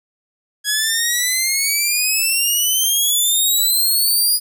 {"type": "exponential sweep", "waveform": "10% pulse", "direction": "up", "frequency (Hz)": [1661.2, 4937], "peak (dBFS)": -7, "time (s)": [0.64, 4.4], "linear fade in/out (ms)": 50, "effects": []}